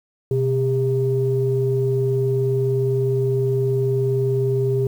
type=tone pair together; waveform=sine; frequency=127 / 400.4 Hz; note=B2 / G4; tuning=+49 / +37 cents; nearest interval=octave + minor sixth; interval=1988 cents; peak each=-19 dBFS; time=0.31-4.87 s; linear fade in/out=2 ms; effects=tanh soft clip ceiling -9 dBFS + 8-bit